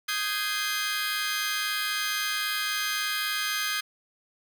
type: chord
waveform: 20% pulse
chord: Ab major seventh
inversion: second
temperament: just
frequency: 1245.9 / 1557.4 / 1661.2 / 2077 Hz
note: Eb6 / G6 / Ab6 / C7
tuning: +2 / -12 / 0 / -13 cents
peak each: -28 dBFS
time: 0.08-3.81 s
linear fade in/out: 10 ms
effects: none